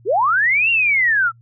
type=linear two-way sweep; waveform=sine; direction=up then down; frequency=327 to 2794 to 1293 Hz; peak=-13 dBFS; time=0.05-1.32 s; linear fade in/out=50 ms; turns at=0.7 s; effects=noise-tail reverb RT60 0.1 s tail -26 dB re dry + added 117 Hz sine -46 dBFS peak until 1.41 s